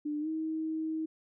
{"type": "tone with pitch glide", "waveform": "sine", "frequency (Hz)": [297.7, 317.2], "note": ["D4", "D#4"], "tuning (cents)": [24, 33], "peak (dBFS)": -31, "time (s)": [0.05, 1.06], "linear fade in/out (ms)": 10, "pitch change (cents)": 109, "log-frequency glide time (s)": [0.2, 0.28], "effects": []}